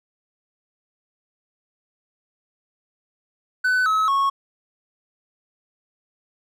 triangle tone with pitch steps, 1504 / 1286.8 / 1101 Hz, F#6 / E6 / C#6, +28 / -42 / -12 cents, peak -15 dBFS, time 3.64-4.3 s, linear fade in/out 10 ms, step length 220 ms, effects none

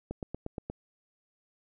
click train, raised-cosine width 2 ms, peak -22 dBFS, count 6, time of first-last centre 0.11-0.7 s, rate 8.48 Hz, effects none

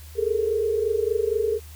sine tone cluster, 412.9 / 437.7 / 461.5 Hz, G#4 / A4 / A#4, -10 / -9 / -17 cents, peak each -25 dBFS, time 0.15-1.6 s, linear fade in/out 50 ms, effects added 77 Hz sine -40 dBFS peak until 1.75 s + white hiss -49 dBFS RMS until 1.75 s

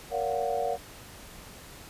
sine chord, Gb major seventh, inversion first, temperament equal with one note detuned, 466.2 / 567 / 698.5 / 740 Hz, Bb4 / Db5 / F5 / Gb5, 0 / +39 / 0 / 0 cents, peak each -32 dBFS, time 0.1-0.78 s, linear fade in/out 50 ms, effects pink hiss -47 dBFS RMS until 1.89 s + resampled to 32000 Hz

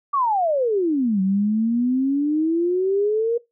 sine exponential two-way sweep, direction down then up, 1174.7 to 187.2 to 475.7 Hz, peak -17 dBFS, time 0.13-3.38 s, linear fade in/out 10 ms, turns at 1.21 s, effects noise-tail reverb RT60 0.2 s tail -21 dB re dry

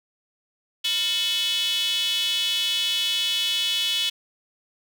square tone with high-pass filter, 199.2 Hz, G3, 28 cents sharp, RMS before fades -24 dBFS, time 0.84-4.1 s, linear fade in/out 10 ms, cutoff 3200 Hz, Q 8.5, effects none

